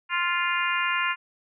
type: harmonic tone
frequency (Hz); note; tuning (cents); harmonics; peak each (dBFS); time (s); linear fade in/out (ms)
349.2; F4; 0; 3 / 4 / 5 / 6 / 7 / 8; -28 / -29 / -30 / -31 / -31 / -32; 0.09-1.16; 50
effects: none